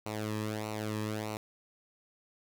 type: tone with flanger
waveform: sawtooth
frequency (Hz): 107.4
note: A2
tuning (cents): -41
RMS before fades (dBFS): -36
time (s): 0.06-1.37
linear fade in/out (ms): 0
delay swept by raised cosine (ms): 0.59 to 1.41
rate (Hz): 1.6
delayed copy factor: -0.75
effects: none